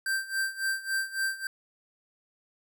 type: tone with tremolo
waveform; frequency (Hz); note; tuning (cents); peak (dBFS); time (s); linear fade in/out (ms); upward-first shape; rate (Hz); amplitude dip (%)
square; 1568; G6; 0; -26; 0.06-1.47; 2; sine; 3.6; 85
effects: none